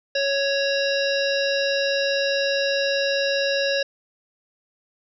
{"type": "harmonic tone", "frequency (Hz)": 554.4, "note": "C#5", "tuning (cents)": 0, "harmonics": [1, 3, 5, 7, 9, 10], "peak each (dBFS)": [-22, -27, -29, -30, -32, -32], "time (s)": [0.15, 3.83], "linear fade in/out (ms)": 5, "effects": []}